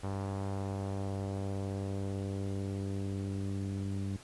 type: tone with low-pass filter sweep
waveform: sawtooth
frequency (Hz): 98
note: G2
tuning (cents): 0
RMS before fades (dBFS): -36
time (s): 0.03-4.17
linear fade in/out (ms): 10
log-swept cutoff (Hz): 1000 to 260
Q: 1.4
effects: pink hiss -54 dBFS RMS until 4.23 s + resampled to 24000 Hz